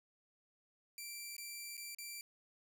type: tone with dropouts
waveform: 10% pulse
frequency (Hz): 2349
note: D7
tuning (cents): 0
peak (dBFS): -36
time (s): 0.98-2.21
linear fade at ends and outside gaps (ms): 1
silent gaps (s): 1.366-1.381 / 1.769-1.777 / 1.948-1.985
effects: none